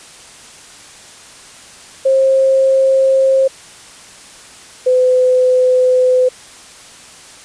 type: tone pair in turn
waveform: sine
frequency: 533 / 507.5 Hz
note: C5 / B4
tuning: +32 / +47 cents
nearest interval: minor second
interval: 85 cents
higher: first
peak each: -8 dBFS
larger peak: neither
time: 2.05-3.48 / 4.86-6.29 s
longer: neither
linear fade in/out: 10 ms
effects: white hiss -38 dBFS RMS until 7.44 s + resampled to 22050 Hz